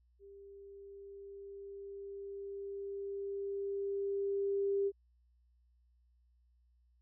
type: tone with level ramp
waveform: sine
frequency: 397.3 Hz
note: G4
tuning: 23 cents sharp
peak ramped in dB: -52 to -29 dBFS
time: 0.19-4.92 s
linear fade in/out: 50 ms
effects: added 60 Hz sine -67 dBFS peak until 7.01 s